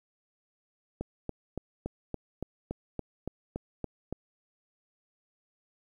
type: click train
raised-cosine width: 2 ms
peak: -20 dBFS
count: 12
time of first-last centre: 1.01-4.126 s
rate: 3.53 Hz
effects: 10-bit